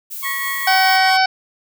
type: noise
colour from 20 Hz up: violet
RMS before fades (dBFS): -29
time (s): 0.1-0.98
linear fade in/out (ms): 20
type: tone with tremolo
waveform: 20% pulse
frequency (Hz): 1100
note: C#6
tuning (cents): -14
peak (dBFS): -18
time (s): 0.22-1.18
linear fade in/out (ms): 20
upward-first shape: sine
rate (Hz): 4.7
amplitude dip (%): 35
type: tone with pitch glide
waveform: sine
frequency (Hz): 1919 to 1893.7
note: A#6 to A#6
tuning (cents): +50 to +27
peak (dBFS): -23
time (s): 0.24-1.11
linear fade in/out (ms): 20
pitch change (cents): -23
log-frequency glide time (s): 0.74-0.87
type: harmonic tone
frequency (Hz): 758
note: F#5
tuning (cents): +42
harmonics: 1 / 2 / 3 / 4 / 5 / 6 / 7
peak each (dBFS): -14 / -18 / -22 / -29 / -31 / -24 / -22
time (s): 0.67-1.26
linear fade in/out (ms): 5
effects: none